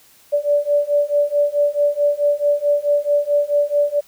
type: beating tone pair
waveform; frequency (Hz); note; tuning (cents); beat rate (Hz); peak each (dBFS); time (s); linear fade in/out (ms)
sine; 579 / 583.6; D5 / D5; -25 / -11; 4.6; -18 / -17; 0.32-4.01; 20
effects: white hiss -51 dBFS RMS until 4.07 s